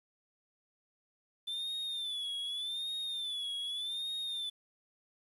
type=tone with vibrato; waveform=triangle; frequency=3520 Hz; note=A7; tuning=in tune; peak=-34 dBFS; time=1.47-4.5 s; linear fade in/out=10 ms; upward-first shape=sine; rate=0.84 Hz; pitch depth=100 cents each way; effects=resampled to 32000 Hz + 10-bit